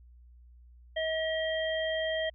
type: harmonic tone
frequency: 638 Hz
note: D#5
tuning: 43 cents sharp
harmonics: 1 / 3 / 5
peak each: -30 / -35 / -37 dBFS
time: 0.96-2.3 s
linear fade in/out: 10 ms
effects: added 60 Hz sine -52 dBFS peak until 2.34 s